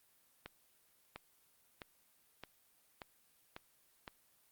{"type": "accelerating click train", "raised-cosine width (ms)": 0.3, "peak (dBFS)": -29, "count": 7, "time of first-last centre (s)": [0.46, 4.078], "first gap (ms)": 700, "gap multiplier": 0.94, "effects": ["white hiss -71 dBFS RMS until 4.51 s", "Opus 32 kbps"]}